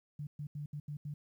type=tone bursts at uneven times; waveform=sine; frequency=147.1 Hz; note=D3; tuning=3 cents sharp; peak=-38 dBFS; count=6; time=0.19-0.27 / 0.39-0.47 / 0.55-0.66 / 0.73-0.8 / 0.88-0.97 / 1.05-1.14 s; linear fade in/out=5 ms; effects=12-bit